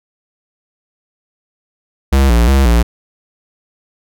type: tone with vibrato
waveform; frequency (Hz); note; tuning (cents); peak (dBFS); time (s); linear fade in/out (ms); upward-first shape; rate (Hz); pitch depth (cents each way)
square; 62.8; B1; +30; -8; 2.12-2.83; 10; square; 2.8; 130
effects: none